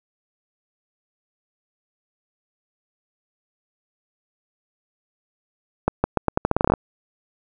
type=accelerating click train; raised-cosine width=1 ms; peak=-3 dBFS; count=14; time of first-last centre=5.88-6.738 s; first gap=160 ms; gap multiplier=0.83; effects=none